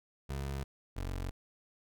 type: tone pair in turn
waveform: 25% pulse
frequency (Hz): 68.7 / 45.85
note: C#2 / F#1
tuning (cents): -15 / -15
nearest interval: perfect fifth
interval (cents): 700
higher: first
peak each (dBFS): -32 / -32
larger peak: neither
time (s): 0.29-0.64 / 0.96-1.31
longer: neither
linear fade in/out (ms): 10
effects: none